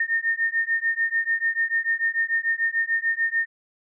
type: beating tone pair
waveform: sine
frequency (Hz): 1823 / 1829.8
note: A#6 / A#6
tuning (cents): -39 / -33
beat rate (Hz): 6.8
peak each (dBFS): -24 / -24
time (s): 0-3.46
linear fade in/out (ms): 5
effects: none